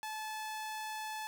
sawtooth tone, 866 Hz, A5, 28 cents flat, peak -35 dBFS, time 0.03-1.27 s, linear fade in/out 0 ms, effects none

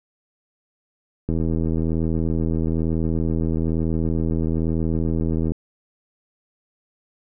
click train, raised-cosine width 3 ms, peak -11 dBFS, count 344, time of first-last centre 1.29-5.519 s, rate 81.1 Hz, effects none

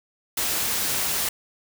white noise, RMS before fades -25 dBFS, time 0.37-1.29 s, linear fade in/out 5 ms, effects none

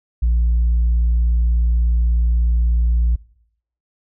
sine tone, 58.27 Hz, A#1, in tune, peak -11 dBFS, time 0.22-3.16 s, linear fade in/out 10 ms, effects noise-tail reverb RT60 0.7 s tail -23 dB re dry + tanh soft clip ceiling -11 dBFS

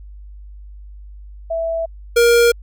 sine / square tone pair in turn, 659 / 471.4 Hz, E5 / A#4, -1 / +19 cents, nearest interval tritone, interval 580 cents, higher first, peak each -18 / -10 dBFS, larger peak second, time 1.5-1.86 / 2.16-2.52 s, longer neither, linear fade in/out 10 ms, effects added 50 Hz sine -34 dBFS peak until 2.62 s

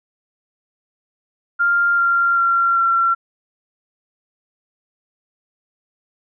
sine tone with pitch steps, 1397 / 1384.9 / 1373 / 1361.2 Hz, F6 / F6 / F6 / F6, 0 / -15 / -30 / -45 cents, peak -13 dBFS, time 1.59-3.15 s, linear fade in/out 20 ms, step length 390 ms, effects none

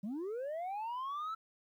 sine linear sweep, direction up, 185 to 1334 Hz, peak -34 dBFS, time 0.03-1.35 s, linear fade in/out 10 ms, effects tanh soft clip ceiling -36 dBFS + 12-bit

